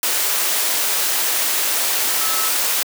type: tone in noise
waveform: sine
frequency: 1300 Hz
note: E6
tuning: 24 cents flat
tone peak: -27 dBFS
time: 2.21-2.49 s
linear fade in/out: 2 ms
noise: white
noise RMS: -19 dBFS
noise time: 0.03-2.83 s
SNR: -11 dB
effects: high-pass 400 Hz 12 dB/octave